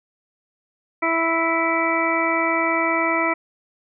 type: harmonic tone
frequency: 329.6 Hz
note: E4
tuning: in tune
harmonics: 1 / 2 / 3 / 4 / 6 / 7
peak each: -25 / -25 / -25 / -25 / -25 / -25 dBFS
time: 1.02-3.34 s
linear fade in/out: 10 ms
effects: none